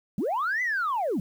sine linear two-way sweep, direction up then down, 155.56 to 2043 to 155.56 Hz, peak -23 dBFS, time 0.18-1.2 s, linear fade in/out 2 ms, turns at 0.62 s, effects tanh soft clip ceiling -21 dBFS + 9-bit

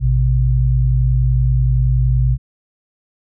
sine tone pair together, 56.71 / 127.3 Hz, A#1 / C3, -47 / -47 cents, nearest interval octave + major second, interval 1400 cents, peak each -14 dBFS, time 0-2.38 s, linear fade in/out 50 ms, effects none

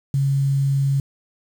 sine tone with quantisation, 137.9 Hz, C#3, 9 cents flat, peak -16 dBFS, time 0.14-1 s, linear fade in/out 2 ms, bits 7, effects none

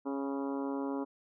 harmonic tone with a mistuned harmonic, 138.1 Hz, C#3, 6 cents flat, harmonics 2 / 3 / 4 / 5 / 6 / 7 / 8 / 9 / 10, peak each -34 / -40 / -43 / -50 / -46 / -45 / -51 / -53 / -55 dBFS, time 0.05-1.05 s, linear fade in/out 20 ms, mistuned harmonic 7, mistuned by +21 cents, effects none

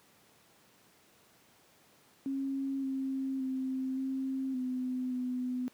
sine tone with pitch steps, 271.6 / 267.1 / 261.8 / 265.6 / 254.3 / 251.2 Hz, C#4 / C4 / C4 / C4 / C4 / B3, -35 / +36 / +1 / +26 / -49 / +30 cents, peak -31 dBFS, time 2.26-5.68 s, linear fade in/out 0 ms, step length 570 ms, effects pink hiss -63 dBFS RMS until 5.73 s + high-pass 150 Hz 12 dB/octave

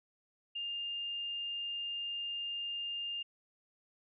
sine tone, 2809 Hz, F7, 9 cents sharp, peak -36 dBFS, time 0.55-3.23 s, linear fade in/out 10 ms, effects none

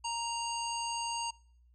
harmonic tone, 932.3 Hz, A#5, in tune, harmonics 1 / 3 / 5 / 7 / 9, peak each -35 / -40 / -42 / -43 / -45 dBFS, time 0.04-1.31 s, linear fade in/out 10 ms, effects noise-tail reverb RT60 0.7 s tail -26 dB re dry + added 60 Hz sine -60 dBFS peak until 1.74 s

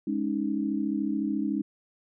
sine chord, Ab suspended fourth, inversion none, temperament equal, 207.7 / 277.2 / 311.1 Hz, Ab3 / Db4 / Eb4, 0 / 0 / 0 cents, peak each -30 dBFS, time 0.07-1.62 s, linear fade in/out 5 ms, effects none

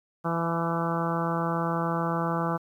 harmonic tone with a mistuned harmonic, 167 Hz, E3, 23 cents sharp, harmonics 1 / 2 / 3 / 4 / 5 / 6 / 7 / 8 / 9, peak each -29 / -34 / -34 / -35 / -34 / -36 / -33 / -36 / -41 dBFS, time 0.24-2.58 s, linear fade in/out 20 ms, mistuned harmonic 5, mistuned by +22 cents, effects 10-bit

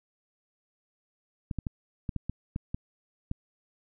clicks, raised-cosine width 5 ms, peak -19 dBFS, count 9, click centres 1.512 / 1.587 / 1.668 / 2.092 / 2.163 / 2.296 / 2.561 / 2.745 / 3.314 s, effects none

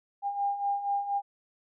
sine beating tone pair, 801 / 805.2 Hz, G5 / G5, +37 / +46 cents, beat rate 4.2 Hz, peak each -34 / -28 dBFS, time 0.22-1.22 s, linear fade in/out 50 ms, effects none

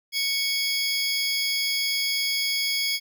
square tone cluster, 2217 / 3328 / 4608 / 5080 Hz, C#7 / G#7 / D8 / D#8, 0 / +3 / -34 / +35 cents, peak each -29 / -31 / -31 / -28 dBFS, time 0.12-3 s, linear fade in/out 50 ms, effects none

